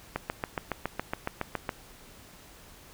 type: click train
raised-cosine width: 0.5 ms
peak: -14 dBFS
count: 12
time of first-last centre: 0.16-1.692 s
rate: 7.18 Hz
effects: pink hiss -52 dBFS RMS until 2.93 s